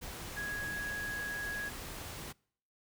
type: tone in noise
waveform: sine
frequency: 1661.2 Hz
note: G#6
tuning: in tune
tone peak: -36 dBFS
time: 0.36-1.7 s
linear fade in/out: 20 ms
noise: pink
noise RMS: -44 dBFS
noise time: 0.01-2.33 s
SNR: +5 dB
effects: noise-tail reverb RT60 0.6 s tail -26 dB re dry